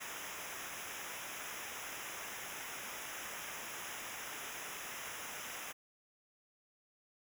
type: noise with comb filter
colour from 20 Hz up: pink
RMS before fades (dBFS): -45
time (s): 0-5.73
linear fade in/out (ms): 20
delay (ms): 0.23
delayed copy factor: -0.95
effects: none